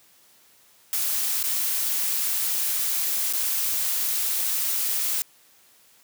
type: noise with dropouts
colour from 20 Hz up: blue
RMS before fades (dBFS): -25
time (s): 0.93-5.22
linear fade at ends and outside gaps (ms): 0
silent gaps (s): 1.428-1.439 / 3.327-3.335
effects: white hiss -57 dBFS RMS until 6.03 s + high-pass 100 Hz 12 dB/octave